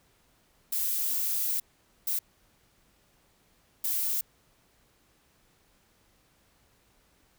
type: noise bursts at uneven times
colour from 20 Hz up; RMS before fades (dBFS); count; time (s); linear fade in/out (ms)
violet; -29; 3; 0.72-1.6 / 2.07-2.19 / 3.84-4.21; 5
effects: pink hiss -66 dBFS RMS until 7.38 s